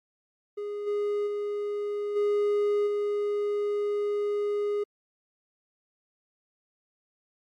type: tone with level steps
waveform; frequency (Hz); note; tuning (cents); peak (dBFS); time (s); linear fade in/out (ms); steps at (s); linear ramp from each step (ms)
triangle; 412.5; G#4; -12; -29 / -23 / -26 / -20 / -23; 0.57-4.84; 10; 0.86 / 1.26 / 2.15 / 2.86; 20
effects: MP3 64 kbps